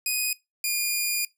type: tone pair in turn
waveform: 10% pulse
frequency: 2491 / 2427 Hz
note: D#7 / D#7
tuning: +1 / -44 cents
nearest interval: unison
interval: 45 cents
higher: first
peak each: -15 dBFS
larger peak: neither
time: 0.06-0.33 / 0.64-1.25 s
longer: second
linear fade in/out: 2 ms
effects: noise-tail reverb RT60 0.2 s tail -21 dB re dry